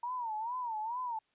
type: tone with vibrato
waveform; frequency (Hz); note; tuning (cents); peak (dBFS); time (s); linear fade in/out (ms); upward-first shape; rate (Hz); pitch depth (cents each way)
sine; 930; A#5; -4; -34; 0.03-1.19; 5; sine; 2.3; 150
effects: white hiss -75 dBFS RMS until 1.34 s + resampled to 8000 Hz